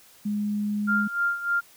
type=tone; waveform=sine; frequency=207.7 Hz; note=G#3; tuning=in tune; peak=-24 dBFS; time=0.25-1.08 s; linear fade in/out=10 ms
type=tone with tremolo; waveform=sine; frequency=1396.9 Hz; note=F6; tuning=in tune; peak=-20 dBFS; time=0.87-1.61 s; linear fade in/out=20 ms; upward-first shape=sine; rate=3.3 Hz; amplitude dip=75%
effects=white hiss -54 dBFS RMS until 1.76 s